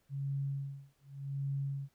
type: tone with tremolo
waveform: sine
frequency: 138.59 Hz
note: C#3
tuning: in tune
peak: -32 dBFS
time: 0.09-1.89 s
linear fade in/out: 50 ms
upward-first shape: sine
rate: 0.86 Hz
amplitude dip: 100%
effects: pink hiss -75 dBFS RMS until 1.94 s